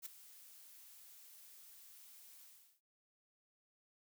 blue noise with ADSR envelope, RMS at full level -44 dBFS, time 0.02-2.81 s, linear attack 40 ms, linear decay 6 ms, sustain -15 dB, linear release 390 ms, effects none

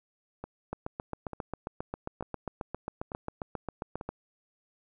two click trains, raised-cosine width 1 ms, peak -24 / -20 dBFS, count 5 / 26, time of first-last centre 0.44-4.011 / 0.73-4.09 s, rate 1.12 / 7.44 Hz, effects none

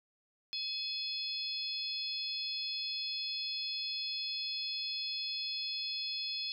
harmonic tone, 851 Hz, G#5, 42 cents sharp, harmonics 3 / 4 / 5 / 6, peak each -45 / -41 / -39 / -40 dBFS, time 0.53-6.52 s, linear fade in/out 0 ms, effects none

